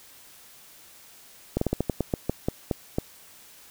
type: slowing click train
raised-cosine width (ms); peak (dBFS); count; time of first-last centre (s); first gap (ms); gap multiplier
2; -10; 12; 1.57-2.985; 44; 1.2
effects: white hiss -51 dBFS RMS until 3.7 s